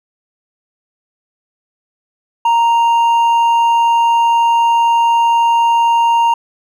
sine tone with hard clipping, 931 Hz, A#5, 2 cents flat, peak -10 dBFS, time 2.45-6.34 s, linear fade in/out 5 ms, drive 4 dB, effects none

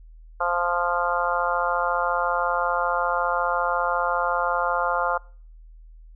harmonic tone, 174.61 Hz, F3, in tune, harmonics 3 / 4 / 5 / 6 / 7 / 8, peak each -28 / -28 / -28 / -28 / -28 / -28 dBFS, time 0.4-5.18 s, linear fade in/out 10 ms, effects noise-tail reverb RT60 0.5 s tail -26 dB re dry + added 40 Hz sine -43 dBFS peak until 6.15 s

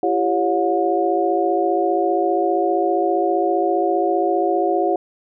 sine tone cluster, 338.5 / 393.6 / 555 / 720 Hz, E4 / G4 / C#5 / F#5, +46 / +7 / +2 / -47 cents, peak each -21 / -21 / -24 / -20 dBFS, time 0.03-4.96 s, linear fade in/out 2 ms, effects none

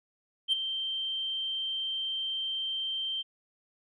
sine tone with ADSR envelope, 3136 Hz, G7, in tune, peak -19 dBFS, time 0.48-3.23 s, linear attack 46 ms, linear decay 11 ms, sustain -11 dB, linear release 24 ms, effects tanh soft clip ceiling -20 dBFS

